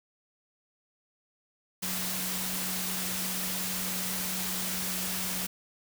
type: tone in noise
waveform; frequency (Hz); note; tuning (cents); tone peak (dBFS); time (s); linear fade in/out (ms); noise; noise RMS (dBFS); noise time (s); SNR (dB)
sine; 185; F#3; 0; -39; 1.82-5.47; 10; white; -33; 1.82-5.47; -9
effects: none